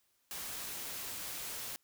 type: noise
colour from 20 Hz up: white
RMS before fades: -42 dBFS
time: 0.31-1.76 s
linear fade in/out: 0 ms
effects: white hiss -75 dBFS RMS until 1.83 s